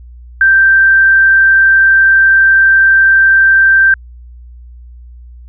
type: tone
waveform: sine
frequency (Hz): 1568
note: G6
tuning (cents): 0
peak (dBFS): -4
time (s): 0.41-3.94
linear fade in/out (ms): 2
effects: added 60 Hz sine -31 dBFS peak until 5.48 s